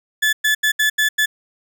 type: tone bursts at uneven times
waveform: 35% pulse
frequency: 1728 Hz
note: A6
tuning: 32 cents flat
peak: -12 dBFS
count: 6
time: 0.22-0.33 / 0.44-0.55 / 0.63-0.72 / 0.79-0.9 / 0.98-1.09 / 1.18-1.26 s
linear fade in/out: 10 ms
effects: none